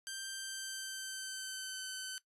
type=tone with pitch glide; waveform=10% pulse; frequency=1572 to 1527.2 Hz; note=G6 to G6; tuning=+4 to -46 cents; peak=-32 dBFS; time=0.07-2.18 s; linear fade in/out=0 ms; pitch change=-50 cents; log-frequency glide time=0.29-1.88 s; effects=noise-tail reverb RT60 0.1 s tail -17 dB re dry + resampled to 32000 Hz